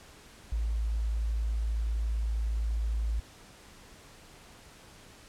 sine tone, 55.3 Hz, A1, 9 cents sharp, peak -27 dBFS, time 0.52-3.2 s, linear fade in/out 5 ms, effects pink hiss -53 dBFS RMS until 5.28 s + low-pass 10000 Hz 12 dB/octave

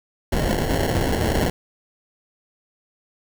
pink noise with sample-and-hold, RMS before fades -21 dBFS, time 0.32-1.5 s, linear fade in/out 5 ms, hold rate 1225 Hz, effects none

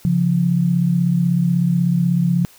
sine tone pair together, 138.59 / 174.85 Hz, C#3 / F3, 0 / +2 cents, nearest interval major third, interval 402 cents, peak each -19 / -15 dBFS, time 0.05-2.45 s, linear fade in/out 0 ms, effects white hiss -48 dBFS RMS until 2.58 s

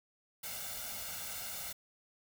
white noise with comb filter, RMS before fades -42 dBFS, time 0.43-1.73 s, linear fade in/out 10 ms, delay 1.4 ms, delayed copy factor +0.75, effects none

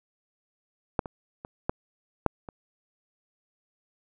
clicks, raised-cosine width 1 ms, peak -9 / -22 / -24 / -11 / -6 / -25 dBFS, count 6, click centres 0.992 / 1.058 / 1.449 / 1.695 / 2.263 / 2.488 s, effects none

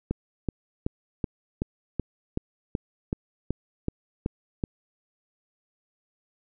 click train, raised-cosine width 3 ms, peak -13 dBFS, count 13, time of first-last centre 0.11-4.638 s, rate 2.65 Hz, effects none

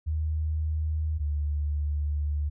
sine tone pair in turn, 77.78 / 73.74 Hz, D#2 / D2, 0 / +8 cents, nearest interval minor second, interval 92 cents, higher first, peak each -25 dBFS, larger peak neither, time 0.06-1.19 / 1.19-2.5 s, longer second, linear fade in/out 20 ms, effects none

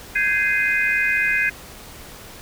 sine chord, Ab major seventh, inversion third, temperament just, 1557.4 / 1661.2 / 2077 / 2492 Hz, G6 / Ab6 / C7 / Eb7, -12 / 0 / -13 / +2 cents, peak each -25 / -22 / -22 / -22 dBFS, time 0.15-1.5 s, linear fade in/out 10 ms, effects pink hiss -40 dBFS RMS until 2.41 s

